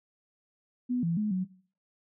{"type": "tone with pitch steps", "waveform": "sine", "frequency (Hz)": [247.8, 167.9, 211.6, 185.3], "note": ["B3", "E3", "G#3", "F#3"], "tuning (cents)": [6, 32, 33, 3], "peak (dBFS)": -26, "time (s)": [0.89, 1.45], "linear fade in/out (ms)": 20, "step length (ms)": 140, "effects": ["noise-tail reverb RT60 0.5 s tail -21 dB re dry"]}